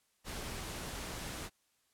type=noise; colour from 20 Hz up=pink; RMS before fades=-42 dBFS; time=0.24-1.5 s; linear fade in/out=50 ms; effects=white hiss -75 dBFS RMS until 1.93 s + low-pass 12000 Hz 12 dB/octave